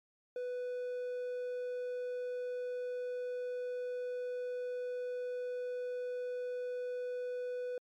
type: tone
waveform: triangle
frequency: 495.8 Hz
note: B4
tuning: 7 cents sharp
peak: -34 dBFS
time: 0.36-7.78 s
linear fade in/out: 2 ms
effects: MP3 96 kbps